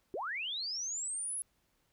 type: linear sweep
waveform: sine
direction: up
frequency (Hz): 322.2 to 10820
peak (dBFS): -35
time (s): 0.14-1.42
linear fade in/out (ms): 0
effects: pink hiss -75 dBFS RMS until 1.92 s